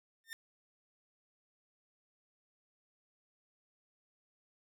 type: tone with exponential growth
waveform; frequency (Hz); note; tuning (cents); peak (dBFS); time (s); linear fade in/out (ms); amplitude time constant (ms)
sawtooth; 1812; A#6; -50; -35; 0.24-0.33; 0; 19
effects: none